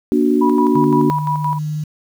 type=chord; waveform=sine; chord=Bb augmented; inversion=none; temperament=equal with one note detuned; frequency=238.7 / 293.7 / 370 Hz; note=Bb3 / D4 / F#4; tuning=+41 / 0 / 0 cents; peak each=-16 / -15 / -17 dBFS; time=0.12-1.1 s; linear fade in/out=0 ms
type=tone with tremolo; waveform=sine; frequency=977 Hz; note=B5; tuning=19 cents flat; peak=-16 dBFS; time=0.41-1.59 s; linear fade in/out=10 ms; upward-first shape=square; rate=5.8 Hz; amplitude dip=60%
type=tone with pitch glide; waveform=sine; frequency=150.3 to 152.13 Hz; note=D3 to D#3; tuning=+40 to -39 cents; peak=-19 dBFS; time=0.75-1.84 s; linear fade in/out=5 ms; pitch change=+21 cents; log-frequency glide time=1.05-1.7 s
effects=7-bit